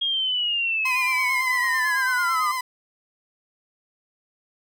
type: linear sweep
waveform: sine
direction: down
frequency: 3270 to 1174.7 Hz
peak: -21 dBFS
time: 0.01-2.52 s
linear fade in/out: 10 ms
type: tone with vibrato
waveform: 30% pulse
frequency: 1021 Hz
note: C6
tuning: 43 cents flat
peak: -22 dBFS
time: 0.85-2.61 s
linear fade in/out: 5 ms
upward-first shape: sine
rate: 9 Hz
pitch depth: 42 cents each way
effects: none